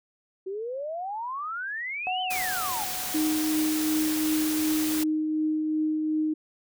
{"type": "exponential two-way sweep", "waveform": "sine", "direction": "up then down", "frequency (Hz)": [370, 3095, 776], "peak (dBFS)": -30, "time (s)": [0.46, 2.85], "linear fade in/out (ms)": 10, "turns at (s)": 2.22}
{"type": "tone with exponential decay", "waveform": "sine", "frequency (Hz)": 740, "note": "F#5", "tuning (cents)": 0, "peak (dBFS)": -26, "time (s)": [2.07, 4.83], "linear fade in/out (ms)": 0, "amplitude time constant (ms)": 600}
{"type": "noise", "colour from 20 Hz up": "white", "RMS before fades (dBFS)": -32, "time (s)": [2.3, 5.04], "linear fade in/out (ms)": 10}
{"type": "tone with tremolo", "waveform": "sine", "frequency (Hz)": 310, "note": "D#4", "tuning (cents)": -6, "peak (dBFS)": -22, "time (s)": [3.14, 6.34], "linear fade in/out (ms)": 10, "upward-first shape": "triangle", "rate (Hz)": 2.7, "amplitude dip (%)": 30}
{"effects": []}